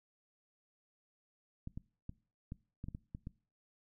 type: clicks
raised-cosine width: 5 ms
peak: -30 dBFS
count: 9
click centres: 1.674 / 1.775 / 2.094 / 2.521 / 2.841 / 2.885 / 2.949 / 3.149 / 3.271 s
effects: noise-tail reverb RT60 0.4 s tail -22 dB re dry